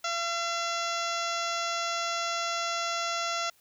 harmonic tone, 680 Hz, F5, 46 cents flat, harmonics 1 / 2 / 3 / 4 / 5 / 6 / 7 / 8 / 9 / 10, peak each -35 / -32 / -39 / -39 / -39 / -41 / -43 / -41 / -42 / -43 dBFS, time 0.04-3.5 s, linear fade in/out 5 ms, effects white hiss -64 dBFS RMS until 3.6 s

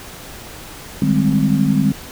sine chord, Ab major seventh, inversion second, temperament equal with one note detuned, 152.27 / 196 / 207.7 / 261.6 Hz, Eb3 / G3 / Ab3 / C4, -37 / 0 / 0 / 0 cents, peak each -18 dBFS, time 1.02-1.92 s, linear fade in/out 2 ms, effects pink hiss -35 dBFS RMS until 2.11 s

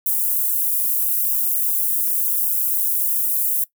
pink high-pass noise, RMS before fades -20 dBFS, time 0.06-3.64 s, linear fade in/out 2 ms, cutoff 12000 Hz, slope 24 dB/octave, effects noise-tail reverb RT60 0.1 s tail -19 dB re dry

